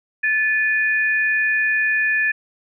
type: tone pair together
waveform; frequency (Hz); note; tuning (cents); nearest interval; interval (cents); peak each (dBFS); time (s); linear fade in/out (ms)
sine; 1739.5 / 2460; A6 / D#7; -20 / -20; tritone; 600; -17 / -22; 0.23-2.32; 10
effects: none